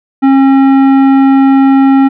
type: tone with tanh clipping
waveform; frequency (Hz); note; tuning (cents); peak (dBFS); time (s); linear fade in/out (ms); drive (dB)
triangle; 270.6; C#4; -42; -5; 0.22-2.09; 20; 17
effects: none